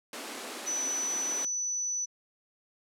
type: high-pass noise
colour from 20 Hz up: pink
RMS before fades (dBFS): -40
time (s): 0.13-1.45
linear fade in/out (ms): 2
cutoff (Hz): 240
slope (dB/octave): 48
type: tone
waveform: sine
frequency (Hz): 5970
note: F#8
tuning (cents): +15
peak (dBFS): -29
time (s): 0.66-2.06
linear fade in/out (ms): 20
effects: low-pass 11000 Hz 12 dB/octave